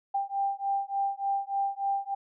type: beating tone pair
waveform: sine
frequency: 790 / 793.4 Hz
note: G5 / G5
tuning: +13 / +21 cents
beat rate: 3.4 Hz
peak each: -30 dBFS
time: 0.14-2.15 s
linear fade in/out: 10 ms
effects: none

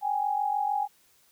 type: tone pair together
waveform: sine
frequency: 784 / 830.6 Hz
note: G5 / G#5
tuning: 0 / 0 cents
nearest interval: minor second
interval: 100 cents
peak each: -30 / -26 dBFS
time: 0.01-0.88 s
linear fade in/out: 50 ms
effects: white hiss -63 dBFS RMS until 1.31 s

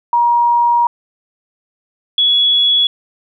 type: tone pair in turn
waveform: sine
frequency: 950 / 3376 Hz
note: A#5 / G#7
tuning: +33 / +28 cents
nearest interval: octave + minor seventh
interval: 2195 cents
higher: second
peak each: -9 dBFS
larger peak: neither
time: 0.13-0.87 / 2.18-2.87 s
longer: first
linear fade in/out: 2 ms
effects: none

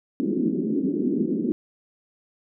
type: band-pass noise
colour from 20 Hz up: pink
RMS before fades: -24 dBFS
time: 0.2-1.52 s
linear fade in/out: 0 ms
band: 190 to 380 Hz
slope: 48 dB/octave
effects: none

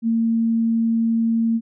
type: tone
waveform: sine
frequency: 227.9 Hz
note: A#3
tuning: 39 cents flat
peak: -16 dBFS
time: 0.02-1.61 s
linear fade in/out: 50 ms
effects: none

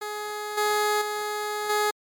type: tone with level steps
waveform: 15% pulse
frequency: 420 Hz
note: G#4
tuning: 19 cents sharp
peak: -24 / -15 / -21 / -15 dBFS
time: 0.01-1.91 s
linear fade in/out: 10 ms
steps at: 0.57 / 1.01 / 1.69 s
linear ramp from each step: 10 ms
effects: MP3 96 kbps

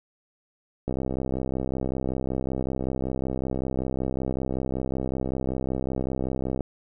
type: click train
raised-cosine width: 2 ms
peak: -15 dBFS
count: 375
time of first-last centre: 0.88-6.607 s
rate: 65.3 Hz
effects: none

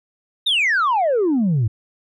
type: exponential sweep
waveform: sine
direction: down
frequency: 3816 to 101.9 Hz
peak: -13 dBFS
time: 0.46-1.68 s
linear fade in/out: 10 ms
effects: tanh soft clip ceiling -13 dBFS

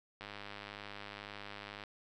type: click train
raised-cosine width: 0.3 ms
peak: -29 dBFS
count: 167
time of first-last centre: 0.21-1.837 s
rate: 102 Hz
effects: none

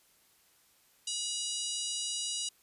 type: harmonic tone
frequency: 966 Hz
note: B5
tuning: 39 cents flat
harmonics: 3 / 4 / 5 / 6 / 7 / 8 / 9 / 10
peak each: -39 / -40 / -41 / -42 / -42 / -43 / -44 / -44 dBFS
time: 1.07-2.49 s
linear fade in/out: 5 ms
effects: white hiss -66 dBFS RMS until 2.62 s + resampled to 32000 Hz

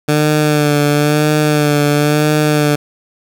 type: tone with vibrato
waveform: 15% pulse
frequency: 149 Hz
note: D3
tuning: 25 cents sharp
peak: -4 dBFS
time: 0.08-2.76 s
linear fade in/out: 10 ms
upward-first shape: sine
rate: 0.99 Hz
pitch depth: 34 cents each way
effects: none

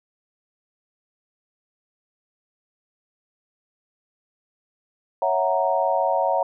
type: chord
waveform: sine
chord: F# dominant seventh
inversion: second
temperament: equal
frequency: 554.4 / 659.3 / 740 / 932.3 Hz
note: C#5 / E5 / F#5 / A#5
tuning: 0 / 0 / 0 / 0 cents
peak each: -24 dBFS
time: 5.22-6.43 s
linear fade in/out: 2 ms
effects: none

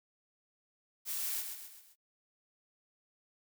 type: noise with echo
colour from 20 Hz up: blue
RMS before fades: -37 dBFS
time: 1.05-1.44 s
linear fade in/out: 50 ms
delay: 130 ms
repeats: 4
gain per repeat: -6 dB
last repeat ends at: 1.96 s
effects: noise-tail reverb RT60 0.1 s tail -24 dB re dry

